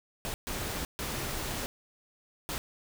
pink noise bursts at uneven times, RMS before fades -35 dBFS, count 4, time 0.25-0.34 / 0.47-0.85 / 0.99-1.66 / 2.49-2.58 s, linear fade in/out 0 ms, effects none

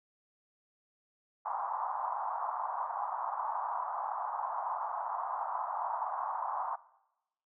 white band-pass noise, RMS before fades -36 dBFS, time 1.45-6.76 s, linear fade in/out 10 ms, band 750 to 1100 Hz, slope 48 dB/octave, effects noise-tail reverb RT60 0.9 s tail -19 dB re dry

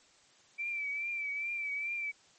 sine tone with vibrato, 2326 Hz, D7, 17 cents flat, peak -33 dBFS, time 0.58-2.12 s, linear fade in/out 20 ms, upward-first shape triangle, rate 2.4 Hz, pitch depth 58 cents each way, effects white hiss -63 dBFS RMS until 2.38 s + MP3 32 kbps

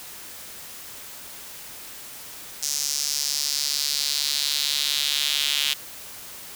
square tone with high-pass filter sweep, 72.2 Hz, D2, 29 cents flat, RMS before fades -25 dBFS, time 2.62-5.74 s, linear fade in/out 10 ms, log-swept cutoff 5900 to 3200 Hz, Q 2.9, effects white hiss -40 dBFS RMS until 6.55 s

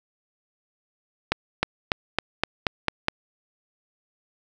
accelerating click train, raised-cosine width 0.3 ms, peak -4 dBFS, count 8, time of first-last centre 1.32-3.084 s, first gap 310 ms, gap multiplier 0.93, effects none

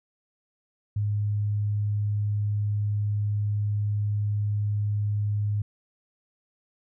sine tone, 103.83 Hz, G#2, in tune, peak -23 dBFS, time 0.96-5.62 s, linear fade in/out 5 ms, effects none

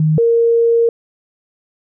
sine tone pair in turn, 155.56 / 464.3 Hz, D#3 / A#4, 0 / -7 cents, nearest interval octave + perfect fifth, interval 1893 cents, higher second, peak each -10 / -9 dBFS, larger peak second, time 0-0.18 / 0.18-0.89 s, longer second, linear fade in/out 2 ms, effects none

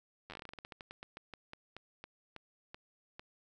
slowing click train, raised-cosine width 0.3 ms, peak -30 dBFS, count 25, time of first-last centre 0.3-3.195 s, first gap 10 ms, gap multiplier 1.18, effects none

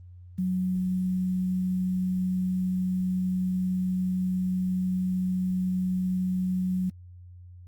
sine tone with quantisation, 184.2 Hz, F#3, 7 cents flat, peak -24 dBFS, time 0.38-6.9 s, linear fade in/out 10 ms, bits 9, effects added 89 Hz sine -44 dBFS peak until 7.67 s + Opus 32 kbps

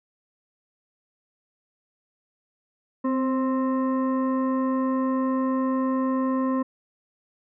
sine tone with frequency modulation, 260 Hz, C4, 11 cents flat, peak -21 dBFS, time 3.04-6.63 s, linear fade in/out 10 ms, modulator 789 Hz, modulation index 0.75, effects none

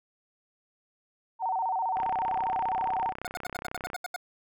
sine tone with vibrato, 830.6 Hz, G#5, in tune, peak -26 dBFS, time 1.39-3.14 s, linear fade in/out 50 ms, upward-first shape square, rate 15 Hz, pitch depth 170 cents each way
click train, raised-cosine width 0.5 ms, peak -22 dBFS, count 64, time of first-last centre 1.97-3.933 s, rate 32.1 Hz
25% pulse tone bursts, 722 Hz, F#5, 43 cents flat, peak -28 dBFS, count 10, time 3.25-4.162 s, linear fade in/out 2 ms, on 21 ms, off 78 ms
effects none

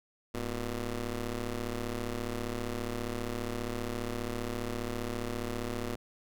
15% pulse ring-modulated tone, 116.54 Hz, A#2, in tune, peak -24 dBFS, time 0.34-5.96 s, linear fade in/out 10 ms, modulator 134 Hz, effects none

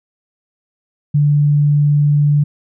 sine tone, 146.4 Hz, D3, 5 cents flat, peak -9 dBFS, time 1.14-2.44 s, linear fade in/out 10 ms, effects none

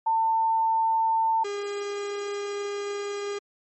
sine / 45% pulse tone pair in turn, 897 / 406.1 Hz, A5 / G#4, +33 / -39 cents, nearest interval octave + major second, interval 1372 cents, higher first, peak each -20 / -29 dBFS, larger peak first, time 0.06-1.44 / 1.44-3.39 s, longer second, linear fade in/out 10 ms, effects MP3 32 kbps

